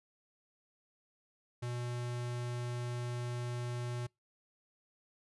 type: tone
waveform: square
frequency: 121.5 Hz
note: B2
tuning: 28 cents flat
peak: -37 dBFS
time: 1.62-4.07 s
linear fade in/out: 10 ms
effects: noise-tail reverb RT60 0.2 s tail -26 dB re dry + resampled to 24000 Hz